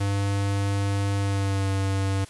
square tone with pitch glide, 99.7 to 97.2 Hz, G2 to G2, +30 to -14 cents, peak -23 dBFS, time 0-2.25 s, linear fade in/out 10 ms, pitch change -44 cents, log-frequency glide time 1.17-1.69 s, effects white hiss -48 dBFS RMS until 2.29 s + resampled to 24000 Hz

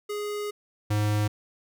square tone pair in turn, 415.3 / 105.06 Hz, G#4 / G#2, 0 / +20 cents, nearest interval 2 octaves, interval 2380 cents, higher first, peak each -30 / -23 dBFS, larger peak second, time 0.09-0.51 / 0.9-1.28 s, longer first, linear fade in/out 10 ms, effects none

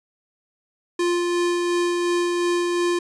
square tone with tremolo, 349.3 Hz, F4, in tune, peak -19 dBFS, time 0.99-2.99 s, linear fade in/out 5 ms, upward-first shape sine, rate 2.8 Hz, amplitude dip 25%, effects resampled to 22050 Hz

